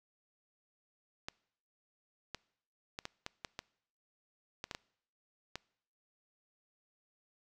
clicks, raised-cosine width 0.2 ms, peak -22 dBFS, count 11, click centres 1.285 / 2.347 / 2.989 / 3.054 / 3.264 / 3.448 / 3.591 / 4.641 / 4.712 / 4.749 / 5.556 s, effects noise-tail reverb RT60 0.7 s tail -24 dB re dry

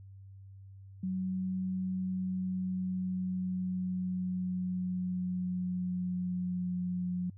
sine tone with pitch glide, 186.4 to 179.53 Hz, F#3 to F3, +13 to +48 cents, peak -31 dBFS, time 1.03-7.3 s, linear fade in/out 5 ms, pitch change -65 cents, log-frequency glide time 1.73-7.08 s, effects added 97 Hz sine -48 dBFS peak until 7.37 s

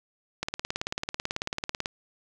click train, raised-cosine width 0.2 ms, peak -12 dBFS, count 27, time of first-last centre 0.43-1.859 s, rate 18.2 Hz, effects none

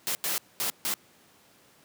white noise bursts at uneven times, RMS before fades -29 dBFS, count 4, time 0.07-0.15 / 0.24-0.38 / 0.6-0.7 / 0.85-0.94 s, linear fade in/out 0 ms, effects pink hiss -59 dBFS RMS until 1.84 s + high-pass 150 Hz 12 dB/octave

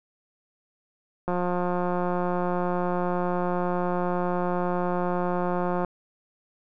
click train, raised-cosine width 1 ms, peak -14 dBFS, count 814, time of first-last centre 1.28-5.847 s, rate 178 Hz, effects none

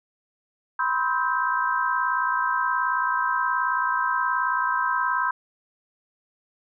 sine chord, C major seventh, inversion third, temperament equal with one note detuned, 987.8 / 1046.5 / 1287.7 / 1568 Hz, B5 / C6 / E6 / G6, 0 / 0 / -41 / 0 cents, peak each -26 / -27 / -28 / -26 dBFS, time 0.79-5.31 s, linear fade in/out 5 ms, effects none

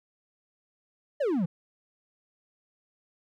triangle exponential sweep, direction down, 626 to 155.56 Hz, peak -22 dBFS, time 1.2-1.46 s, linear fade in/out 10 ms, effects none

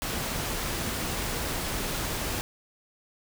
pink noise, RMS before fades -31 dBFS, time 0.02-2.41 s, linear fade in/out 0 ms, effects none

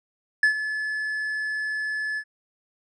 triangle tone with ADSR envelope, 1723 Hz, A6, 37 cents flat, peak -12 dBFS, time 0.43-2.24 s, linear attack 3 ms, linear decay 100 ms, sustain -12 dB, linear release 65 ms, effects resampled to 22050 Hz

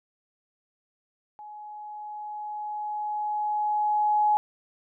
sine tone with level ramp, 842 Hz, G#5, 24 cents sharp, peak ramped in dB -40 to -18 dBFS, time 1.39-4.37 s, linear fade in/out 0 ms, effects none

